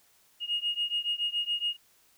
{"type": "beating tone pair", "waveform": "sine", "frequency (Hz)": [2859, 2866.1], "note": ["F7", "F7"], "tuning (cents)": [40, 44], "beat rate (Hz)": 7.1, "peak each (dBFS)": [-30, -31], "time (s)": [0.4, 1.77], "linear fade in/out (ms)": 50, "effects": ["tanh soft clip ceiling -20 dBFS", "white hiss -64 dBFS RMS until 2.17 s"]}